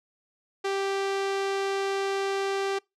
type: tone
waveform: sawtooth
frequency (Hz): 392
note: G4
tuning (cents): 0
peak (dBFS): -22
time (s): 0.64-2.79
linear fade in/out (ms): 10
effects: noise-tail reverb RT60 0.2 s tail -25 dB re dry + low-pass 6000 Hz 12 dB/octave